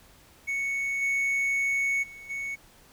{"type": "tone with level steps", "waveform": "triangle", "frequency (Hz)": 2217, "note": "C#7", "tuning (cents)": 0, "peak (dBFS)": [-25, -22, -41, -29], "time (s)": [0.47, 2.56], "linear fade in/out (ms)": 20, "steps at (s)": [1.01, 2.02, 2.29], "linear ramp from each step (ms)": 20, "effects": ["pink hiss -56 dBFS RMS until 2.92 s"]}